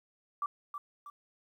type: tone with echo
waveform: sine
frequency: 1162 Hz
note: D6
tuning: 19 cents flat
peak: -30 dBFS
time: 0.42-0.46 s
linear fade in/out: 2 ms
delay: 320 ms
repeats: 2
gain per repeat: -7 dB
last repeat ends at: 1.1 s
effects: 11-bit